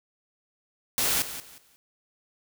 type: noise with echo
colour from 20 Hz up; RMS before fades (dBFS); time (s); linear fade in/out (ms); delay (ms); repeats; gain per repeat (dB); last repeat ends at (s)
white; -25; 0.98-1.22; 0; 180; 3; -12; 1.76
effects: none